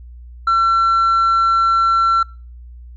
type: tone with tanh clipping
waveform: sine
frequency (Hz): 1350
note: E6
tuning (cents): +41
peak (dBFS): -12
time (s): 0.47-2.23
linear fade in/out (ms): 5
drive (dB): 2
effects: noise-tail reverb RT60 0.4 s tail -26 dB re dry + added 60 Hz sine -34 dBFS peak until 2.96 s